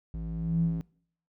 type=tone with band-pass filter sweep; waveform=square; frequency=55 Hz; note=A1; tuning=in tune; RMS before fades=-30 dBFS; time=0.14-0.81 s; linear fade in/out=0 ms; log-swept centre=110 to 200 Hz; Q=7.7; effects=noise-tail reverb RT60 0.6 s tail -24 dB re dry